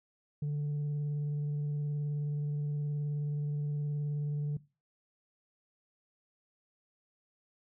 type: tone with vibrato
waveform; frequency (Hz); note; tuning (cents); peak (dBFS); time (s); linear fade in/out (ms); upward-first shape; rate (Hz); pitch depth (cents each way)
sine; 146.83; D3; 0; -28; 0.42-4.57; 5; triangle; 19; 19
effects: noise-tail reverb RT60 0.3 s tail -20 dB re dry + tanh soft clip ceiling -30 dBFS